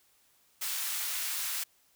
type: high-pass noise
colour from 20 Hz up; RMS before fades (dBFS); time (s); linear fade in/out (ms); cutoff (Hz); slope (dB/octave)
white; -34; 0.61-1.64; 10; 1200; 12
effects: white hiss -67 dBFS RMS until 1.95 s